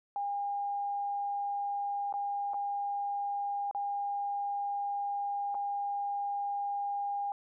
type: tone with dropouts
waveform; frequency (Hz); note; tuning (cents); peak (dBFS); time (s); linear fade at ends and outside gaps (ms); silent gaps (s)
sine; 808; G#5; -48; -31; 0.16-7.32; 1; 2.126-2.139 / 2.535-2.542 / 3.712-3.748 / 5.545-5.55
effects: none